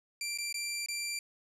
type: tone with dropouts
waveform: 15% pulse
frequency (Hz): 2358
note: D7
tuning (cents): +6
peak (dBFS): -27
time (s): 0.21-1.19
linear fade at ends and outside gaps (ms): 2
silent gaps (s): 0.376-0.385 / 0.527-0.542 / 0.861-0.885
effects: low-pass 12000 Hz 12 dB/octave